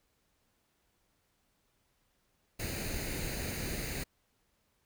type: noise with comb filter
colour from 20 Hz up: pink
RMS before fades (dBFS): -37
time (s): 2.59-4.04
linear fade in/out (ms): 10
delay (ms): 0.45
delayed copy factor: +0.65
effects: pink hiss -75 dBFS RMS until 4.85 s